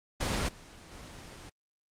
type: noise with level steps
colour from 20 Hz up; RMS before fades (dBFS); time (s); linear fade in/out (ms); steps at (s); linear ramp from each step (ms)
pink; -30 / -50 / -46; 0.2-1.5; 10; 0.48 / 0.91; 10
effects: low-pass 8000 Hz 12 dB/octave + Opus 24 kbps